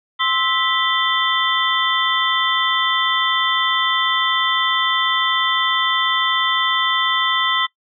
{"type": "tone cluster", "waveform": "sine", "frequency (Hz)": [1047, 1310, 1973, 3118, 3504], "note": ["C6", "E6", "B6", "G7", "A7"], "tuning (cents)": [1, -11, -2, -10, -8], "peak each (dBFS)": -22, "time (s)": [0.19, 7.67], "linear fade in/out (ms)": 20, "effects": ["noise-tail reverb RT60 0.1 s tail -21 dB re dry"]}